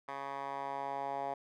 10% pulse tone with band-pass filter sweep, 138.59 Hz, C#3, in tune, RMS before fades -39 dBFS, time 0.08-1.34 s, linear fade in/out 5 ms, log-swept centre 1200 to 770 Hz, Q 3.1, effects none

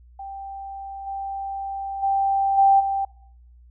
sine tone with level steps, 785 Hz, G5, 2 cents sharp, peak -32 / -27 / -18 / -12 / -21 dBFS, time 0.19-3.05 s, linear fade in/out 5 ms, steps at 1.06 / 2.02 / 2.57 / 2.79 s, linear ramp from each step 20 ms, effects noise-tail reverb RT60 0.7 s tail -24 dB re dry + added 60 Hz sine -47 dBFS peak until 3.7 s

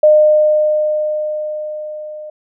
sine tone with level ramp, 609 Hz, D#5, 37 cents flat, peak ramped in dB -4 to -27 dBFS, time 0.03-2.3 s, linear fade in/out 5 ms, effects none

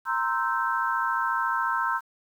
sine chord, C dominant seventh, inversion third, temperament equal with one note detuned, 932.3 / 1046.5 / 1318.5 / 1553.6 Hz, Bb5 / C6 / E6 / G6, 0 / 0 / 0 / -16 cents, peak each -29 dBFS, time 0.05-2.01 s, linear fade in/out 50 ms, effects 9-bit

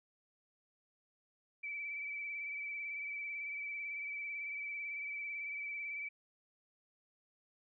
sine tone with vibrato, 2306 Hz, D7, 32 cents flat, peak -39 dBFS, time 1.63-6.09 s, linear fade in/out 10 ms, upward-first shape sine, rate 18 Hz, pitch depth 31 cents each way, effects none

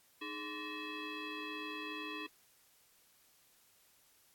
sine tone with frequency modulation, 1147 Hz, D6, 41 cents flat, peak -40 dBFS, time 0.21-2.27 s, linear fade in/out 10 ms, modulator 727 Hz, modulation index 3.1, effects white hiss -68 dBFS RMS until 4.34 s + AAC 64 kbps

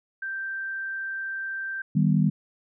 sine tone, 1568 Hz, G6, in tune, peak -29 dBFS, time 0.22-1.82 s, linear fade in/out 5 ms
sine chord, Eb augmented, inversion none, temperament equal, 155.56 / 196 / 246.9 Hz, Eb3 / G3 / B3, 0 / 0 / 0 cents, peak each -21 / -22 / -27 dBFS, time 1.95-2.3 s, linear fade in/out 10 ms
effects none

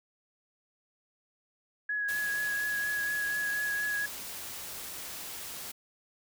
sine tone with vibrato, 1673 Hz, G#6, 12 cents sharp, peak -29 dBFS, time 1.89-4.06 s, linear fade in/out 5 ms, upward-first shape triangle, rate 4.2 Hz, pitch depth 22 cents each way
white noise, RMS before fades -41 dBFS, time 2.08-5.72 s, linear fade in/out 10 ms
effects none

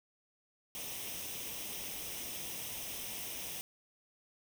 white noise with comb filter, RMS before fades -42 dBFS, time 0.75-3.61 s, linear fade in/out 0 ms, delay 0.34 ms, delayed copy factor +0.6, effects none

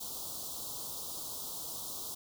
white band-stop noise, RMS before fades -41 dBFS, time 0-2.15 s, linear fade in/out 10 ms, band 1200 to 3400 Hz, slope 48 dB/octave, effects none

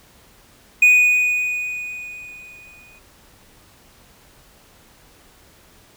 triangle tone with exponential decay, 2476 Hz, D#7, 9 cents flat, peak -6 dBFS, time 0.82-2.99 s, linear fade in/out 5 ms, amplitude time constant 470 ms, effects pink hiss -51 dBFS RMS until 5.96 s

